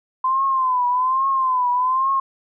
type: tone with vibrato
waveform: sine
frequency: 1030 Hz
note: C6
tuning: 28 cents flat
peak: -16 dBFS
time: 0.24-2.2 s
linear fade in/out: 5 ms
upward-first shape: triangle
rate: 1.2 Hz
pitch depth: 100 cents each way
effects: none